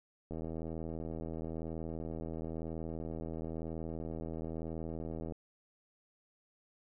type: click train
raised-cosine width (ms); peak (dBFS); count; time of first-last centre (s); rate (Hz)
2; -28; 407; 0.31-5.322; 81
effects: none